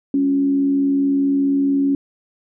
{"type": "tone with frequency modulation", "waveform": "sine", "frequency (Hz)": 277.2, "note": "C#4", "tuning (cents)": 0, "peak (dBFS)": -14, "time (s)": [0.14, 1.95], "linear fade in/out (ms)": 2, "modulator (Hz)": 75.4, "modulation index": 0.3, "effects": []}